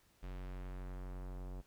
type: tone with low-pass filter sweep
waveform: square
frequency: 45.99 Hz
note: F#1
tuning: 10 cents flat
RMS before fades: -45 dBFS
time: 0.22-1.62 s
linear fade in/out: 20 ms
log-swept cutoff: 3400 to 830 Hz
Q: 0.89
effects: pink hiss -71 dBFS RMS until 1.66 s